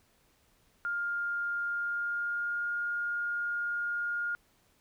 sine tone with pitch glide, 1406 to 1419.1 Hz, F6 to F6, +11 to +27 cents, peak -30 dBFS, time 0.85-4.35 s, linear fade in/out 0 ms, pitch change +16 cents, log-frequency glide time 1.62-2.72 s, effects pink hiss -68 dBFS RMS until 4.8 s

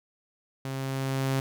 sawtooth tone with level ramp, 134.2 Hz, C3, 44 cents sharp, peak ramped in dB -28 to -20 dBFS, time 0.65-1.4 s, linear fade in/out 2 ms, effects none

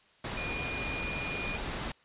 sine tone in noise, 2435 Hz, D#7, 38 cents flat, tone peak -36 dBFS, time 0.37-1.57 s, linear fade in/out 5 ms, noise pink, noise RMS -36 dBFS, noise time 0.24-1.92 s, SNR -3 dB, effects white hiss -63 dBFS RMS until 2.04 s + resampled to 8000 Hz

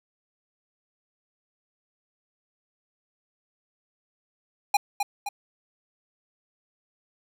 square tone with echo, 814 Hz, G#5, 35 cents flat, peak -17 dBFS, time 4.74-4.77 s, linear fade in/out 5 ms, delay 260 ms, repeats 2, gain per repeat -6 dB, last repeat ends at 5.29 s, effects none

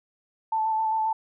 sine tone with vibrato, 880 Hz, A5, in tune, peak -22 dBFS, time 0.52-1.13 s, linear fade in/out 5 ms, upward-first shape square, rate 7.5 Hz, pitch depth 15 cents each way, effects none

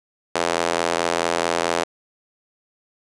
sawtooth tone with high-pass filter, 84.6 Hz, E2, 45 cents sharp, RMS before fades -22 dBFS, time 0.35-1.84 s, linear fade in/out 5 ms, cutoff 530 Hz, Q 1.2, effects resampled to 22050 Hz + 7-bit

